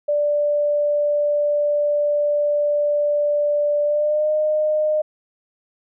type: tone with pitch glide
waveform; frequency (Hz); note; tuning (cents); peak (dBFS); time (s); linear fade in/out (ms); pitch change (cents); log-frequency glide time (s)
sine; 587.3 to 612.2; D5 to D#5; 0 to -28; -16; 0.08-5.02; 10; +72; 3.84-4.31
effects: none